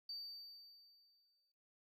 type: tone with exponential decay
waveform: triangle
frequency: 4613 Hz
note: D8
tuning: 32 cents flat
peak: -40 dBFS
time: 0.09-1.52 s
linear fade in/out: 5 ms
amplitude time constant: 310 ms
effects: noise-tail reverb RT60 0.4 s tail -17 dB re dry + tanh soft clip ceiling -41 dBFS